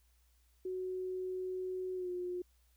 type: tone with pitch glide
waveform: sine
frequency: 370.4 to 358.2 Hz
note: F#4 to F4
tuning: +2 to +44 cents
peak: -36 dBFS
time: 0.65-2.42 s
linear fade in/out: 5 ms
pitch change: -58 cents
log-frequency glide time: 1.95-2.1 s
effects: added 60 Hz sine -67 dBFS peak until 2.76 s + white hiss -75 dBFS RMS until 2.76 s